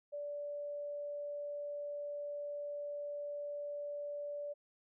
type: tone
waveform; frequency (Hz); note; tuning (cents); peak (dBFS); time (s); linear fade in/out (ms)
sine; 581; D5; -19; -39; 0.12-4.54; 20
effects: none